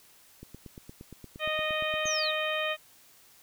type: click train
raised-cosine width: 3 ms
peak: -31 dBFS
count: 15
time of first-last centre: 0.43-2.056 s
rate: 8.61 Hz
type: harmonic tone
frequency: 619 Hz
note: D#5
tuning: 9 cents flat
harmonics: 1 / 2 / 3 / 4 / 5 / 6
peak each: -32 / -36 / -35 / -34 / -36 / -42 dBFS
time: 1.39-2.77 s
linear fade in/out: 50 ms
type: linear sweep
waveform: sine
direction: down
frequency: 6550 to 3520 Hz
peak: -30 dBFS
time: 2.05-2.32 s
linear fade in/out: 20 ms
effects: white hiss -58 dBFS RMS until 3.42 s